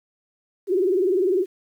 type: tone with vibrato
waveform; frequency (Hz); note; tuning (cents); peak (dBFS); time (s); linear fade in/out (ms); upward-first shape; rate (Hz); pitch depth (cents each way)
sine; 373.8; F#4; +18; -17; 0.67-1.46; 50; sine; 20; 140
effects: 9-bit